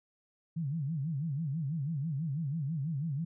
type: tone with vibrato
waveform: sine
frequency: 150 Hz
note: D3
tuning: 37 cents sharp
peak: -31 dBFS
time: 0.56-3.25 s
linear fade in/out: 10 ms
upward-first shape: sine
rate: 6.1 Hz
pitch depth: 210 cents each way
effects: none